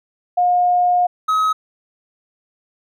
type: tone pair in turn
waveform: sine / triangle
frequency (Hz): 715 / 1274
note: F5 / D#6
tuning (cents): +41 / +41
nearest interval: minor seventh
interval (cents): 1000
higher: second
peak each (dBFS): -12 / -12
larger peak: neither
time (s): 0.37-1.07 / 1.28-1.53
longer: first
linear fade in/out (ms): 10
effects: none